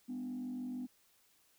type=tone with frequency modulation; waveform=sine; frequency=250.7 Hz; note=B3; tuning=26 cents sharp; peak=-37 dBFS; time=0.08-0.87 s; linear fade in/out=20 ms; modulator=46.6 Hz; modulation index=0.54; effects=tanh soft clip ceiling -35 dBFS + white hiss -70 dBFS RMS until 1.58 s